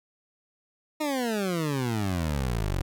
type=exponential sweep; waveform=20% pulse; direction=down; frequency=313.4 to 42.88 Hz; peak=-21 dBFS; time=1-2.82 s; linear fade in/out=10 ms; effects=none